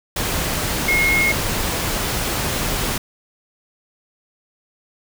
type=tone in noise; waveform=sine; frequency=2158 Hz; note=C#7; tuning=47 cents flat; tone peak=-15 dBFS; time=0.88-1.32 s; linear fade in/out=5 ms; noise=pink; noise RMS=-22 dBFS; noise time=0.16-2.98 s; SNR=+4 dB; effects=none